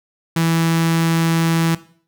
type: tone with notch filter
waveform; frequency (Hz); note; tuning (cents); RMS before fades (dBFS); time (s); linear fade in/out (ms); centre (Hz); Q
sawtooth; 164.81; E3; 0; -17; 0.36-1.75; 5; 570; 1.6
effects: noise-tail reverb RT60 0.5 s tail -17 dB re dry